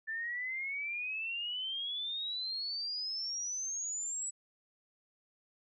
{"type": "exponential sweep", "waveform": "sine", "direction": "up", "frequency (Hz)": [1760, 7902], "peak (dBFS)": -35, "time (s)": [0.07, 4.31], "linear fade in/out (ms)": 20, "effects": []}